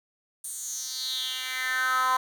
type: tone with high-pass filter sweep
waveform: 10% pulse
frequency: 257.5 Hz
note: C4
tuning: 28 cents flat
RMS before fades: -29 dBFS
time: 0.44-2.17 s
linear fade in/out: 5 ms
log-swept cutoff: 9200 to 990 Hz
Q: 4.7
effects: none